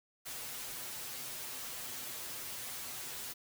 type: noise with comb filter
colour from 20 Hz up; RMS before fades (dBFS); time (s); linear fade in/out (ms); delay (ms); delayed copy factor
white; -43; 0.25-3.34; 20; 8; +0.8
effects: none